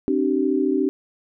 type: tone cluster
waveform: sine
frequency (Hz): 267.6 / 301.6 / 384.2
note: C4 / D4 / G4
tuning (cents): +39 / +46 / -35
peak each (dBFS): -22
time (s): 0.08-0.89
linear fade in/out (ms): 0
effects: none